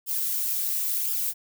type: noise with flanger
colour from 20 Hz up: violet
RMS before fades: -27 dBFS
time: 0.06-1.34 s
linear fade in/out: 50 ms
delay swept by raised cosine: 0.48 to 4.68 ms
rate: 0.96 Hz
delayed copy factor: -0.6
effects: none